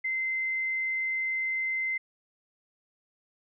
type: tone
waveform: sine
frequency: 2071 Hz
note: C7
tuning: 18 cents flat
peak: -27 dBFS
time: 0.04-1.98 s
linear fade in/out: 10 ms
effects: none